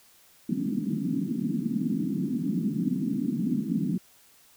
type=band-pass noise; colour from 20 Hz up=white; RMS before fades=-28 dBFS; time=0.49-3.98 s; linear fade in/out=5 ms; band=160 to 280 Hz; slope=48 dB/octave; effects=white hiss -58 dBFS RMS until 4.56 s